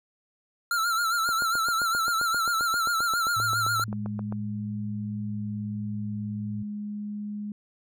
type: tone with vibrato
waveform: square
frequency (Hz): 1365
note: F6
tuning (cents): -40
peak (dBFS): -24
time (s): 0.71-3.84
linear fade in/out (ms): 2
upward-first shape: sine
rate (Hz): 7.4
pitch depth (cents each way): 74
type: click train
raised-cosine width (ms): 1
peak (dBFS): -23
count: 24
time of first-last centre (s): 1.29-4.324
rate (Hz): 7.58
type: tone with pitch glide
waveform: sine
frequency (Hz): 110 to 109.18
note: A2 to A2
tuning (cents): 0 to -13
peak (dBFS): -33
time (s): 3.36-6.63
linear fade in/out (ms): 10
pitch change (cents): -13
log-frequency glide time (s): 5.27-5.34
type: tone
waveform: sine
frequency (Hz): 207.7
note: G#3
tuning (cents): 0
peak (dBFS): -31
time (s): 3.88-7.52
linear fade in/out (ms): 2
effects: none